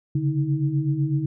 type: tone cluster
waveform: sine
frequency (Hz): 137.1 / 145.1 / 317.7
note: C#3 / D3 / D#4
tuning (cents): -19 / -21 / +36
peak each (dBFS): -26 / -22 / -28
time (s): 0.15-1.26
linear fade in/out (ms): 5
effects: none